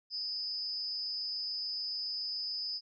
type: tone with amplitude modulation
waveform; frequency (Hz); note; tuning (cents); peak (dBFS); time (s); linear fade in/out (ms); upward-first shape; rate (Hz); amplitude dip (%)
sine; 5000; D#8; +8; -30; 0.1-2.81; 50; sine; 227; 100
effects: none